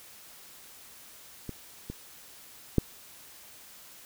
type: clicks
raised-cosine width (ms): 3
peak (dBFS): -23 / -23 / -8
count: 3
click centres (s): 1.493 / 1.9 / 2.783
effects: white hiss -51 dBFS RMS until 4.05 s